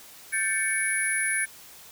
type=tone cluster; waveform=sine; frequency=1558 / 1756 / 2235 / 10720 Hz; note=G6 / A6 / C#7 / E9; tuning=-11 / -4 / +14 / +28 cents; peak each=-30 / -30 / -29 / -28 dBFS; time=0.32-1.46 s; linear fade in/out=20 ms; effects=white hiss -48 dBFS RMS until 1.91 s